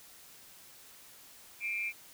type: tone with amplitude modulation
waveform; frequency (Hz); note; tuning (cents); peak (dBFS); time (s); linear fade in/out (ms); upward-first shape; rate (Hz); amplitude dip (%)
sine; 2366; D7; +12; -29; 1.6-1.93; 50; sine; 206; 70
effects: white hiss -55 dBFS RMS until 2.13 s